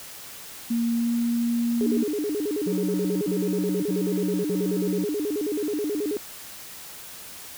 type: tone with pitch glide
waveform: sine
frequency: 233.1 to 235.3 Hz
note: A#3 to A#3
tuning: 0 to +16 cents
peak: -21 dBFS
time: 0.7-2.04 s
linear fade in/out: 10 ms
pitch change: +16 cents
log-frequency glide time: 0.99-1.09 s
type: tone with vibrato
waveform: sine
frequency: 354.3 Hz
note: F4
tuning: 25 cents sharp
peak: -24 dBFS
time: 1.81-6.17 s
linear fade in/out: 0 ms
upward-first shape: square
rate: 9.3 Hz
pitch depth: 280 cents each way
type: tone bursts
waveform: triangle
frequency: 185 Hz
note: F#3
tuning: in tune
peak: -24 dBFS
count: 4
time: 2.66-5.05 s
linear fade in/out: 10 ms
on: 560 ms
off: 50 ms
effects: white hiss -41 dBFS RMS until 7.57 s